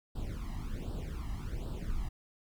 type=noise with flanger; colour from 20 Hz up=brown; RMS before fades=-37 dBFS; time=0.15-2.09 s; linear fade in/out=10 ms; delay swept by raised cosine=0.23 to 1.02 ms; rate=1.3 Hz; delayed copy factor=+0.9; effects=none